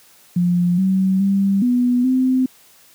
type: tone with pitch steps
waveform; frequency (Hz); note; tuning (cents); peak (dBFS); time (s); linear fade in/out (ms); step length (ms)
sine; 176.2 / 189.8 / 196.6 / 246.2 / 258.1; F3 / F#3 / G3 / B3 / C4; +16 / +44 / +5 / -5 / -23; -13; 0.36-2.46; 5; 420
effects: white hiss -50 dBFS RMS until 2.94 s + high-pass 100 Hz 12 dB/octave